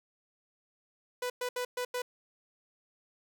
sawtooth tone bursts at uneven times, 495.3 Hz, B4, 5 cents sharp, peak -28 dBFS, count 5, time 1.22-1.3 / 1.41-1.49 / 1.56-1.65 / 1.77-1.85 / 1.94-2.02 s, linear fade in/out 5 ms, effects none

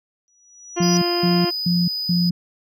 sine tone with exponential growth, 5850 Hz, F#8, 21 cents flat, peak -21 dBFS, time 0.28-0.97 s, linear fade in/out 0 ms, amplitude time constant 150 ms
harmonic tone, 349.2 Hz, F4, in tune, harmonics 1 / 2 / 3 / 4 / 5 / 6 / 7 / 8 / 9, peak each -21 / -27 / -31 / -37 / -38 / -39 / -40 / -37 / -38 dBFS, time 0.76-1.51 s, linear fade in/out 20 ms
sine tone bursts, 176.4 Hz, F3, 18 cents sharp, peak -16 dBFS, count 4, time 0.8-2.31 s, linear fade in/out 5 ms, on 220 ms, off 210 ms
triangle tone, 4978 Hz, D#8, in tune, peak -22 dBFS, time 0.82-2.3 s, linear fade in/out 10 ms
effects none

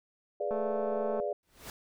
sine chord, G# diminished seventh, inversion none, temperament equal, 415.3 / 493.9 / 587.3 / 698.5 Hz, G#4 / B4 / D5 / F5, 0 / 0 / 0 / 0 cents, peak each -35 / -38 / -33 / -39 dBFS, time 0.4-1.33 s, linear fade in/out 5 ms
click train, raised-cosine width 1 ms, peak -26 dBFS, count 152, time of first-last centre 0.51-1.199 s, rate 219 Hz
pink noise with exponential growth, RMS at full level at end -40 dBFS, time 1.43-1.7 s, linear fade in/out 1 ms, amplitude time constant 58 ms
effects none

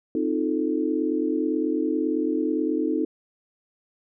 sine chord, F dominant seventh, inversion second, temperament equal, 261.6 / 311.1 / 349.2 / 440 Hz, C4 / Eb4 / F4 / A4, 0 / 0 / 0 / 0 cents, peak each -28 / -24 / -30 / -29 dBFS, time 0.15-3.05 s, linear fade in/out 2 ms, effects none

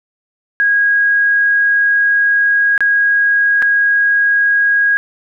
sine tone with dropouts, 1643 Hz, G#6, 19 cents flat, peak -9 dBFS, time 0.6-4.97 s, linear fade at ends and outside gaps 0 ms, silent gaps 2.778-2.806 / 3.621-3.625 s, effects none

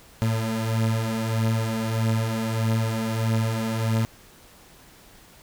30% pulse beating tone pair, 111 / 112.6 Hz, A2 / A2, +16 / +40 cents, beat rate 1.6 Hz, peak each -25 / -21 dBFS, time 0.22-4.05 s, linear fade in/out 0 ms, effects pink hiss -51 dBFS RMS until 5.42 s

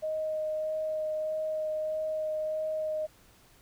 sine tone with vibrato, 622.3 Hz, D#5, in tune, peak -29 dBFS, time 0.02-3.07 s, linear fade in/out 20 ms, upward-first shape sine, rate 1.6 Hz, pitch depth 9 cents each way, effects pink hiss -60 dBFS RMS until 3.61 s

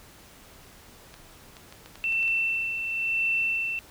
clicks, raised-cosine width 0.2 ms, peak -27 dBFS, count 8, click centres 1.141 / 1.568 / 1.725 / 1.86 / 1.956 / 2.124 / 2.229 / 2.279 s
sine tone with tremolo, 2683 Hz, E7, 30 cents sharp, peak -22 dBFS, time 2.04-3.79 s, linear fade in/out 0 ms, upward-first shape sine, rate 0.98 Hz, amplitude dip 50%
effects pink hiss -51 dBFS RMS until 3.9 s

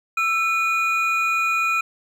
triangle tone pair together, 1328.4 / 2456 Hz, E6 / D#7, +13 / -23 cents, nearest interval major seventh, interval 1064 cents, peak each -20 / -19 dBFS, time 0.17-1.81 s, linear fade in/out 5 ms, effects none

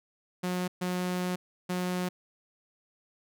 sawtooth tone bursts at uneven times, 180.8 Hz, F#3, 40 cents flat, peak -25 dBFS, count 3, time 0.43-0.68 / 0.81-1.36 / 1.69-2.09 s, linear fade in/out 10 ms, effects none

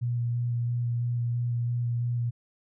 sine tone with vibrato, 119.8 Hz, A#2, 48 cents sharp, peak -25 dBFS, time 0.01-2.31 s, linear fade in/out 20 ms, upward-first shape square, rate 3 Hz, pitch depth 11 cents each way, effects none

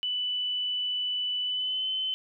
sine tone with pitch glide, 2982 to 3052 Hz, F#7 to G7, +13 to -47 cents, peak -27 dBFS, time 0.03-2.14 s, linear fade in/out 0 ms, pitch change +40 cents, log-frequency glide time 1.44-1.89 s, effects none

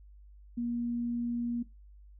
sine tone, 237.8 Hz, A#3, 35 cents sharp, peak -30 dBFS, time 0.57-1.63 s, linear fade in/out 10 ms, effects noise-tail reverb RT60 0.2 s tail -17 dB re dry + added 50 Hz sine -51 dBFS peak until 2.19 s

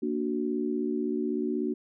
sine chord, Bb augmented, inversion none, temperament equal, 233.1 / 293.7 / 370 Hz, Bb3 / D4 / F#4, 0 / 0 / 0 cents, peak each -31 dBFS, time 0.02-1.74 s, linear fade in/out 10 ms, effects none

